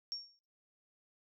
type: tone with exponential decay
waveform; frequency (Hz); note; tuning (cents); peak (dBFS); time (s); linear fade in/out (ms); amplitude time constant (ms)
sine; 5520; F8; -21; -34; 0.12-0.39; 0; 58
effects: noise-tail reverb RT60 0.5 s tail -26 dB re dry